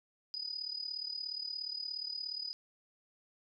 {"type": "tone with amplitude modulation", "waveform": "sine", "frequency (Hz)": 4966, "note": "D#8", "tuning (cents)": -4, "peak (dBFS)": -34, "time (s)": [0.34, 2.53], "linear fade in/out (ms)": 0, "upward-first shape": "sine", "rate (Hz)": 37, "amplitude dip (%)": 80, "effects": []}